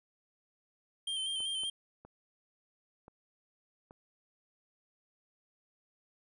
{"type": "tone with vibrato", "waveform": "square", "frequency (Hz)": 3136, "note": "G7", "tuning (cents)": 0, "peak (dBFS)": -34, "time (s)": [1.07, 1.7], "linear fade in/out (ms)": 5, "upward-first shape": "square", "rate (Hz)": 5.2, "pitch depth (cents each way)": 29}
{"type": "clicks", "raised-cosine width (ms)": 1, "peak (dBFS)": -38, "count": 5, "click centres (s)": [1.404, 1.635, 2.05, 3.081, 3.909]}
{"effects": ["resampled to 24000 Hz"]}